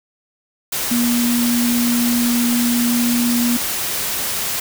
sine tone in noise, 239.6 Hz, A#3, 48 cents sharp, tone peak -15 dBFS, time 0.91-3.57 s, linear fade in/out 5 ms, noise white, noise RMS -22 dBFS, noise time 0.72-4.6 s, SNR +4 dB, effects none

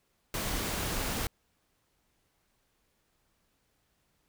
pink noise, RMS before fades -33 dBFS, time 0.34-1.27 s, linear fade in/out 2 ms, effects pink hiss -74 dBFS RMS until 4.28 s

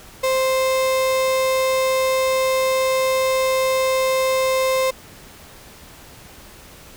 35% pulse tone, 523.3 Hz, C5, in tune, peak -15 dBFS, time 0.23-4.91 s, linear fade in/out 10 ms, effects pink hiss -43 dBFS RMS until 6.96 s

